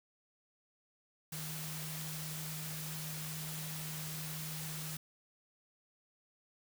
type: tone in noise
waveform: sine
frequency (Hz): 155.56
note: D#3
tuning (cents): 0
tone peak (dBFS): -43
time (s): 1.32-4.97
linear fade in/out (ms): 5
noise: white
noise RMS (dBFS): -44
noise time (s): 1.32-4.97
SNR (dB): -2
effects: none